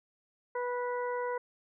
harmonic tone, 490.7 Hz, B4, 11 cents flat, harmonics 1 / 2 / 3 / 4, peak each -33 / -36 / -43 / -46 dBFS, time 0.55-1.38 s, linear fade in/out 5 ms, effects none

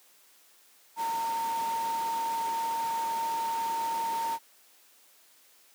sine tone in noise, 914 Hz, A#5, 34 cents flat, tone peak -28 dBFS, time 0.96-4.39 s, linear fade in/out 50 ms, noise pink, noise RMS -40 dBFS, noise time 0.96-4.39 s, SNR +9 dB, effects white hiss -60 dBFS RMS until 5.74 s + high-pass 300 Hz 12 dB/octave

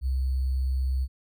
sine tone with sample-and-hold, 65.41 Hz, C2, in tune, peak -23 dBFS, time 0.01-1.08 s, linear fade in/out 50 ms, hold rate 4410 Hz, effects none

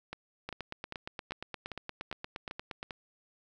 two click trains, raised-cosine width 0.3 ms, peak -22 / -23 dBFS, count 21 / 8, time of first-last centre 0.49-2.829 / 0.13-2.908 s, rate 8.55 / 2.52 Hz, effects none

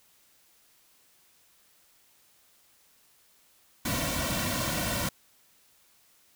pink noise with comb filter, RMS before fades -30 dBFS, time 3.85-5.09 s, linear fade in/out 5 ms, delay 2.4 ms, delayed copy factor -0.9, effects white hiss -63 dBFS RMS until 6.35 s

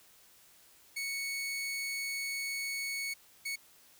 sawtooth tone bursts at uneven times, 2217 Hz, C#7, in tune, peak -31 dBFS, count 2, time 0.96-3.14 / 3.45-3.56 s, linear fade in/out 10 ms, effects white hiss -61 dBFS RMS until 3.99 s

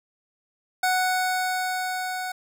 25% pulse tone with level ramp, 740 Hz, F#5, in tune, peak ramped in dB -16 to -25 dBFS, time 0.83-2.32 s, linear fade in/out 5 ms, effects none

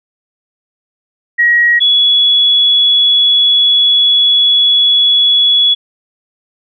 sine tone pair in turn, 1900 / 3385 Hz, A#6 / G#7, +33 / +32 cents, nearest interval minor seventh, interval 999 cents, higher second, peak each -6 dBFS, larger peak neither, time 1.38-1.8 / 1.8-5.75 s, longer second, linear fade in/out 20 ms, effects none

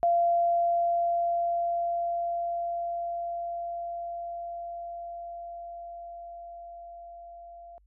sine tone with level ramp, 688 Hz, F5, 26 cents flat, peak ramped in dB -20 to -44 dBFS, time 0.03-7.78 s, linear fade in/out 0 ms, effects added 50 Hz sine -59 dBFS peak until 7.86 s

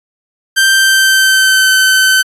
sawtooth tone with pitch glide, 1568 to 1531.3 Hz, G6 to G6, 0 to -41 cents, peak -3 dBFS, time 0.56-2.23 s, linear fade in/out 20 ms, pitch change -41 cents, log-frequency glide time 0.73-1.71 s, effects resampled to 32000 Hz

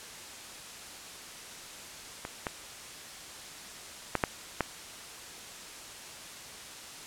clicks, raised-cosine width 0.5 ms, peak -21 / -16 / -11 / -9 / -11 dBFS, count 5, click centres 2.251 / 2.468 / 4.153 / 4.238 / 4.607 s, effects white hiss -45 dBFS RMS until 7.06 s + low-pass 9000 Hz 12 dB/octave

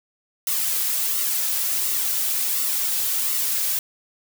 blue noise with flanger, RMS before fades -23 dBFS, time 0.47-3.79 s, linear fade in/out 2 ms, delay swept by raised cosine 1.2 to 2.9 ms, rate 1.4 Hz, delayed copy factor -0.55, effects none

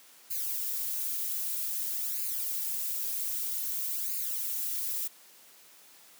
violet noise with flanger, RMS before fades -33 dBFS, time 0.3-5.08 s, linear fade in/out 10 ms, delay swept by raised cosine 0.43 to 4.53 ms, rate 0.52 Hz, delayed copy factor +0.8, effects white hiss -56 dBFS RMS until 6.19 s + high-pass 200 Hz 12 dB/octave

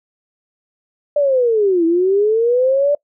sine linear two-way sweep, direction down then up, 594 to 324.9 to 588 Hz, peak -11 dBFS, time 1.16-2.95 s, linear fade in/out 5 ms, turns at 1.85 s, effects noise-tail reverb RT60 0.1 s tail -23 dB re dry

